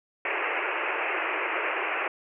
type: band-pass noise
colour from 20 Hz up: white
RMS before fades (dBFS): -29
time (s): 0.25-2.08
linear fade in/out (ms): 2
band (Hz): 320 to 2700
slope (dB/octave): 96
effects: none